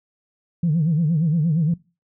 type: tone with vibrato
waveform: sine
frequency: 160 Hz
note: D#3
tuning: 49 cents sharp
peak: -15 dBFS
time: 0.63-1.74 s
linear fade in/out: 5 ms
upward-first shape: sine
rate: 8.6 Hz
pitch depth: 150 cents each way
effects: noise-tail reverb RT60 0.3 s tail -21 dB re dry + tanh soft clip ceiling -12 dBFS